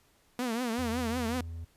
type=tone with vibrato; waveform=sawtooth; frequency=238.4 Hz; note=A#3; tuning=39 cents sharp; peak=-26 dBFS; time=0.39-1.41 s; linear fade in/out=2 ms; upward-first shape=triangle; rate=5.4 Hz; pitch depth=150 cents each way
type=tone with pitch glide; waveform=triangle; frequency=82.41 to 82.98 Hz; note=E2 to E2; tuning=0 to +12 cents; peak=-35 dBFS; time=0.78-1.65 s; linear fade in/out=10 ms; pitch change=+12 cents; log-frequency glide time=0.96-1.22 s
effects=pink hiss -66 dBFS RMS until 1.76 s + resampled to 32000 Hz